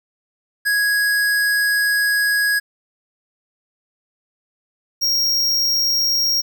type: tone pair in turn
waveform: square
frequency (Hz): 1661.2 / 5588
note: G#6 / F8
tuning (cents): 0 / 0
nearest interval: octave + major sixth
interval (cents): 2100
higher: second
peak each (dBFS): -16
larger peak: neither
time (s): 0.65-2.6 / 5.01-6.42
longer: first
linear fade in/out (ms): 20
effects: 9-bit